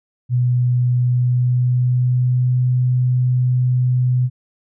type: tone with pitch glide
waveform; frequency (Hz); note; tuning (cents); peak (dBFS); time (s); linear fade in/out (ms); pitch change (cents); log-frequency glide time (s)
sine; 123.7 to 125.72; B2 to B2; +3 to +31; -13; 0.29-4.3; 50; +28; 1.03-2.58
effects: none